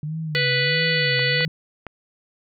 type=tone with vibrato; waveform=sine; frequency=146.83 Hz; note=D3; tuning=in tune; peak=-25 dBFS; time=0.03-1.48 s; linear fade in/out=2 ms; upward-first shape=sine; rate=1.5 Hz; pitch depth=160 cents each way
type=harmonic tone; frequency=493.3 Hz; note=B4; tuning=2 cents flat; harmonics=1 / 3 / 4 / 5 / 6 / 7 / 8 / 9; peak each=-26 / -29 / -22 / -29 / -28 / -31 / -33 / -27 dBFS; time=0.35-1.45 s; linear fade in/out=0 ms
type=clicks; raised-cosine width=0.5 ms; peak=-18 dBFS; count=3; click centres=1.193 / 1.407 / 1.867 s
effects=none